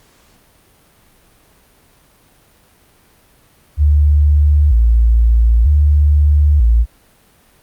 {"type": "tone with vibrato", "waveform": "sine", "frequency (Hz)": 64.9, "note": "C2", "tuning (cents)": -13, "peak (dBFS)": -7, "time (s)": [3.77, 6.86], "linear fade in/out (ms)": 50, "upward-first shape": "square", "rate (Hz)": 0.53, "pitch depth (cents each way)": 220, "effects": ["pink hiss -51 dBFS RMS until 7.62 s", "Opus 48 kbps"]}